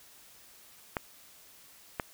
clicks, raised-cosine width 0.5 ms, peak -15 dBFS, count 2, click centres 0.968 / 1.998 s, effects white hiss -56 dBFS RMS until 2.13 s

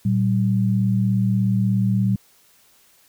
sine tone pair together, 115.6 / 192.35 Hz, A#2 / G3, -14 / -33 cents, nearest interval major sixth, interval 881 cents, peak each -19 dBFS, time 0.05-2.16 s, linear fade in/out 5 ms, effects white hiss -56 dBFS RMS until 3.08 s

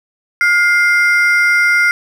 triangle ring-modulated tone, 1760 Hz, A6, in tune, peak -4 dBFS, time 0.41-1.91 s, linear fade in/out 0 ms, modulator 336 Hz, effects none

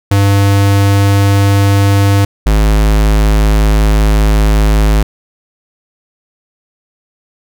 square tone pair in turn, 99.6 / 52.62 Hz, G2 / G#1, +28 / +23 cents, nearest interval major seventh, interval 1105 cents, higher first, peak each -7 dBFS, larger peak neither, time 0.11-2.25 / 2.46-5.03 s, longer second, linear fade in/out 5 ms, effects none

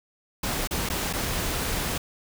pink noise with dropouts, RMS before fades -28 dBFS, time 0.43-1.98 s, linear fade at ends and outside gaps 5 ms, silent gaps 0.674-0.709 / 0.89-0.899 / 1.129-1.134 s, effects none

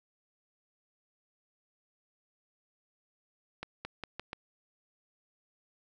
accelerating click train, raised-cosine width 0.3 ms, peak -22 dBFS, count 5, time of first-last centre 3.63-4.331 s, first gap 220 ms, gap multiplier 0.85, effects none

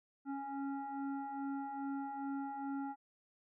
sine tone with frequency modulation, 277.2 Hz, C#4, in tune, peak -38 dBFS, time 0.25-2.96 s, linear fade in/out 50 ms, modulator 552 Hz, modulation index 1.3, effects none

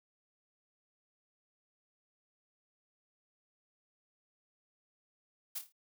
blue noise with echo, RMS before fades -38 dBFS, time 5.55-5.59 s, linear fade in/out 10 ms, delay 27 ms, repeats 5, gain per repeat -7 dB, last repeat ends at 5.725 s, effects none

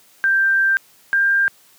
sine tone pair in turn, 1576 / 1594.3 Hz, G6 / G6, +9 / +29 cents, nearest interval unison, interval 20 cents, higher second, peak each -13 dBFS, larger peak neither, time 0.24-0.77 / 1.13-1.48 s, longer first, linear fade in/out 0 ms, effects white hiss -52 dBFS RMS until 1.78 s + high-pass 100 Hz 12 dB/octave

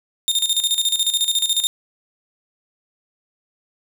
sawtooth tone with tremolo, 3651 Hz, A#7, 37 cents flat, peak -12 dBFS, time 0.28-1.67 s, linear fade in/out 0 ms, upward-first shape square, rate 14 Hz, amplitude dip 70%, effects none

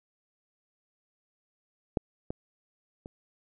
clicks, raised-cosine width 2 ms, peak -12 / -20 / -28 dBFS, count 3, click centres 1.972 / 2.305 / 3.059 s, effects none

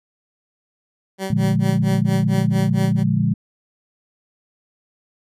15% pulse tone with tremolo, 191.9 Hz, G3, 37 cents flat, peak -16 dBFS, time 1.18-3.04 s, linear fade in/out 50 ms, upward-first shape sine, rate 4.4 Hz, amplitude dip 100%
sine chord, Bb dominant seventh, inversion none, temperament equal, 116.54 / 146.83 / 174.61 / 207.7 Hz, Bb2 / D3 / F3 / Ab3, 0 / 0 / 0 / 0 cents, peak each -21 dBFS, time 1.3-3.34 s, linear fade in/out 5 ms
effects resampled to 32000 Hz

